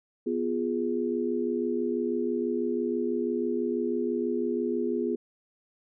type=chord; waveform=sine; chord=F diminished; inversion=second; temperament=equal; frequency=246.9 / 349.2 / 415.3 Hz; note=Cb4 / F4 / Ab4; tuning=0 / 0 / 0 cents; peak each=-30 dBFS; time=0.26-5.16 s; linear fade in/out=10 ms; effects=none